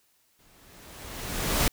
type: noise with exponential growth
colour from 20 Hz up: pink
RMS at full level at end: -22 dBFS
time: 0.39-1.68 s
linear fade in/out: 2 ms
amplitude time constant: 280 ms
effects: white hiss -67 dBFS RMS until 1.72 s